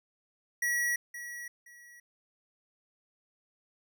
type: tone with echo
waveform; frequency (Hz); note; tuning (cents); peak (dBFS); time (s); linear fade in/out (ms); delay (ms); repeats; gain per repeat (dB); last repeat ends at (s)
square; 1925; B6; -45; -28; 0.62-0.96; 5; 520; 2; -12; 2
effects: none